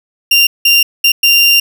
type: tone bursts at uneven times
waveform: 30% pulse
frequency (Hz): 2782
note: F7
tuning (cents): -7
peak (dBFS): -3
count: 4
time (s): 0.31-0.47 / 0.65-0.83 / 1.04-1.12 / 1.23-1.6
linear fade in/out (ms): 5
effects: 7-bit